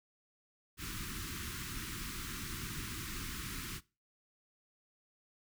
pink band-stop noise, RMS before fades -42 dBFS, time 0.77-3.81 s, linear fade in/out 50 ms, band 360 to 1100 Hz, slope 48 dB/octave, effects noise-tail reverb RT60 0.3 s tail -21 dB re dry

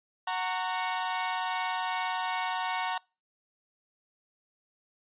sawtooth chord, F# major, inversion none, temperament equal with one note detuned, 740 / 919.5 / 1108.7 Hz, F#5 / A#5 / C#6, 0 / -24 / 0 cents, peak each -29 / -29 / -32 dBFS, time 0.27-2.98 s, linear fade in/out 5 ms, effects noise-tail reverb RT60 0.3 s tail -26 dB re dry + resampled to 8000 Hz

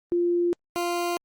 sine / 20% pulse tone pair in turn, 348 / 348 Hz, F4 / F4, -6 / -6 cents, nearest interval unison, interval 0 cents, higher neither, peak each -20 dBFS, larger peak neither, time 0.12-0.53 / 0.76-1.17 s, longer neither, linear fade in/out 0 ms, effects Opus 32 kbps

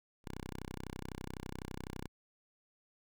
5% pulse tone, 31.94 Hz, C1, 41 cents flat, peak -31 dBFS, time 0.24-2.08 s, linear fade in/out 20 ms, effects none

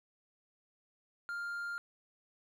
triangle tone, 1400 Hz, F6, 4 cents sharp, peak -35 dBFS, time 1.29-1.78 s, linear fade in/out 0 ms, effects none

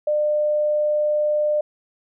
sine tone, 600 Hz, D5, 37 cents sharp, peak -17 dBFS, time 0.07-1.61 s, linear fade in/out 5 ms, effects none

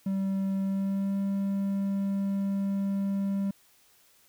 triangle tone with pitch glide, 193.7 to 197.09 Hz, G3 to G3, -20 to +10 cents, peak -24 dBFS, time 0.06-3.51 s, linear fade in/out 5 ms, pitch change +30 cents, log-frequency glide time 0.62-1.17 s, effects white hiss -62 dBFS RMS until 4.28 s

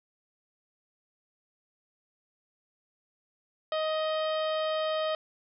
harmonic tone, 626 Hz, D#5, 10 cents sharp, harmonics 1 / 2 / 3 / 4 / 5 / 6 / 7 / 8, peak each -28 / -35 / -42 / -47 / -39 / -44 / -52 / -51 dBFS, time 3.72-5.15 s, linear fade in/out 2 ms, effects none

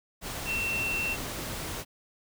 sine tone in noise, 2700 Hz, E7, 41 cents sharp, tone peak -28 dBFS, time 0.45-1.17 s, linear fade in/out 50 ms, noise pink, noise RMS -36 dBFS, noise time 0.21-1.85 s, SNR +5 dB, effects none

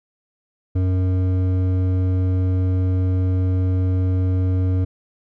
sine tone with hard clipping, 92.5 Hz, F#2, in tune, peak -18 dBFS, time 0.75-4.85 s, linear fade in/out 10 ms, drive 10 dB, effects none

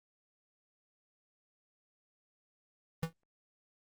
square tone with exponential decay, 163.8 Hz, E3, 11 cents flat, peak -27 dBFS, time 3.03-3.13 s, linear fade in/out 0 ms, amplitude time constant 21 ms, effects Opus 24 kbps

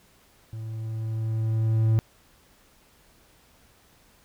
triangle tone with level ramp, 111.1 Hz, A2, 17 cents sharp, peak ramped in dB -31 to -15 dBFS, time 0.53-1.99 s, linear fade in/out 0 ms, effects pink hiss -59 dBFS RMS until 4.24 s

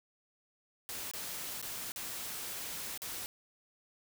white noise with dropouts, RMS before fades -41 dBFS, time 0.89-3.26 s, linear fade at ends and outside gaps 0 ms, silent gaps 1.113-1.136 / 1.615-1.626 / 1.919-1.961 / 2.976-3.019 s, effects none

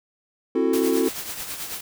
triangle chord, F# half-diminished seventh, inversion second, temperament just, 266.4 / 333 / 370 / 444 Hz, C4 / E4 / F#4 / A4, +31 / +18 / 0 / +16 cents, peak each -22 dBFS, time 0.55-1.09 s, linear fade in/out 5 ms
white noise with tremolo, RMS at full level -30 dBFS, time 0.73-1.81 s, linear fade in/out 5 ms, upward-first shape triangle, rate 9.2 Hz, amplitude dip 60%
effects none

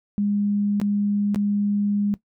sine tone with dropouts, 204.3 Hz, G#3, 28 cents flat, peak -19 dBFS, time 0.18-2.14 s, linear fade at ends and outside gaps 0 ms, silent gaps 0.8-0.815 / 1.346-1.359 s, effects noise-tail reverb RT60 0.1 s tail -17 dB re dry

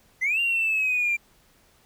triangle linear two-way sweep, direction up then down, 1975.5 to 2794 to 2360 Hz, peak -18 dBFS, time 0.21-1.17 s, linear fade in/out 20 ms, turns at 0.4 s, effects tanh soft clip ceiling -18 dBFS + pink hiss -60 dBFS RMS until 1.85 s

